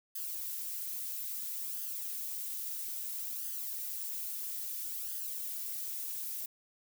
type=noise with flanger; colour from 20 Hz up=violet; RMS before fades=-39 dBFS; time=0.15-6.46 s; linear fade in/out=5 ms; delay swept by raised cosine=0.62 to 4.02 ms; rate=0.6 Hz; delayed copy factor=+0.55; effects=none